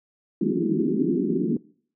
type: band-pass noise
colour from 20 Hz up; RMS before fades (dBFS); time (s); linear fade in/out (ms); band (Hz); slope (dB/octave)
white; -23; 0.41-1.57; 5; 160 to 390; 96
effects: noise-tail reverb RT60 0.5 s tail -21 dB re dry